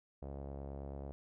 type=tone with low-pass filter; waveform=sawtooth; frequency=69.3 Hz; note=C#2; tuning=in tune; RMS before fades=-45 dBFS; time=0.22-1.12 s; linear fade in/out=0 ms; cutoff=630 Hz; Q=2.3; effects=none